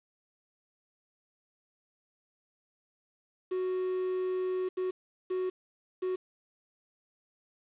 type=tone bursts at uneven times; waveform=triangle; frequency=370 Hz; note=F#4; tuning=in tune; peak=-27 dBFS; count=4; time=3.51-4.69 / 4.77-4.91 / 5.3-5.5 / 6.02-6.16 s; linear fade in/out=10 ms; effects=resampled to 8000 Hz + 9-bit